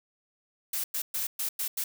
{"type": "noise bursts at uneven times", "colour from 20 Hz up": "blue", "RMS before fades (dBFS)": -31, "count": 6, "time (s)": [[0.73, 0.84], [0.94, 1.02], [1.14, 1.27], [1.39, 1.49], [1.59, 1.68], [1.77, 1.84]], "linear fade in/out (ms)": 5, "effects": []}